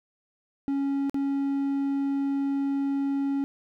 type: tone with dropouts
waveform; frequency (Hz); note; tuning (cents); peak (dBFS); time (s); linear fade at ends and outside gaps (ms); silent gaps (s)
triangle; 277.2; C#4; 0; -22; 0.68-3.44; 0; 1.096-1.144
effects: none